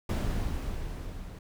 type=noise with level ramp; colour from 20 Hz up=brown; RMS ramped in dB=-27 to -42 dBFS; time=0.09-1.39 s; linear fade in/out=5 ms; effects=none